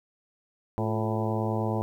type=harmonic tone with a mistuned harmonic; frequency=109.6 Hz; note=A2; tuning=6 cents flat; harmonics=1 / 2 / 3 / 4 / 5 / 6 / 7 / 8 / 9; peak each=-29 / -32 / -34 / -35 / -36 / -37 / -37 / -38 / -39 dBFS; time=0.78-1.82 s; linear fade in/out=0 ms; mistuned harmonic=3; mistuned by=+65 cents; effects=10-bit